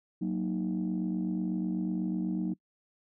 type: chord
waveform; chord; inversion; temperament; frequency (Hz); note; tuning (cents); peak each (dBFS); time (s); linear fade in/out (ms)
sine; D# minor; first; equal; 185 / 233.1 / 311.1; F#3 / A#3 / D#4; 0 / 0 / 0; -30 / -34 / -33; 0.21-2.54; 10
effects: noise-tail reverb RT60 0.1 s tail -24 dB re dry + tanh soft clip ceiling -23 dBFS